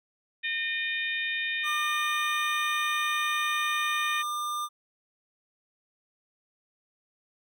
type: harmonic tone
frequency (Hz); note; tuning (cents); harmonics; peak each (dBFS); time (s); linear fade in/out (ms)
610; D#5; -34; 3 / 4 / 5 / 6; -31 / -32 / -40 / -35; 0.43-4.23; 20
type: tone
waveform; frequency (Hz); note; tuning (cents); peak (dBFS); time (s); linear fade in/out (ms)
square; 1200; D6; +37; -30; 1.63-4.69; 50
effects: none